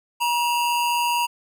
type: tone pair together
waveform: square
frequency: 954.6 / 2700 Hz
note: A#5 / E7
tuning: +41 / +41 cents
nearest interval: octave + tritone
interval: 1800 cents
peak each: -21 / -28 dBFS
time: 0.2-1.27 s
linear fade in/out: 20 ms
effects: none